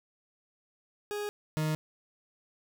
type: tone pair in turn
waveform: 40% pulse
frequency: 414.1 / 155.11 Hz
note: G#4 / D#3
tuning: -5 / -5 cents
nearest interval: octave + perfect fourth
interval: 1700 cents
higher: first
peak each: -32 / -27 dBFS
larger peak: second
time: 1.11-1.29 / 1.57-1.75 s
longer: neither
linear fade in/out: 0 ms
effects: none